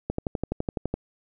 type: click train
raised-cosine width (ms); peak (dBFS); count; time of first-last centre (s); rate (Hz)
2; -13; 11; 0.1-0.94; 11.9
effects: none